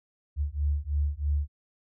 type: beating tone pair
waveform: sine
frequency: 71.4 / 74.5 Hz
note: D2 / D2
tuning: -48 / +25 cents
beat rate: 3.1 Hz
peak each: -28 dBFS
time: 0.36-1.48 s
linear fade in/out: 50 ms
effects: none